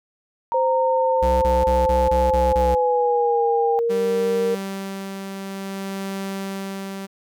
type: linear sweep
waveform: sine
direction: down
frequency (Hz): 932.3 to 797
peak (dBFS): -20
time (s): 0.52-3.79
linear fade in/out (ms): 0
type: tone with pitch glide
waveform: sine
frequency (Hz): 520 to 466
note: C5 to A#4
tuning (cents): -11 to -1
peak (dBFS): -18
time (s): 0.54-4.55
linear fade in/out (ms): 5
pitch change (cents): -190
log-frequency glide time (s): 2.5-3.43
type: tone bursts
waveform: square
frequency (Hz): 64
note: C2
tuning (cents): -38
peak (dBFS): -22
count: 7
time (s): 1.22-2.752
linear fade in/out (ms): 10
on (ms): 200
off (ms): 22
type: tone with tremolo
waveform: sawtooth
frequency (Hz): 194.7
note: G3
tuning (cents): -12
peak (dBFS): -22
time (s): 3.89-7.07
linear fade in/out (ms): 20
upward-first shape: sine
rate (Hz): 0.54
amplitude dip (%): 35
effects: none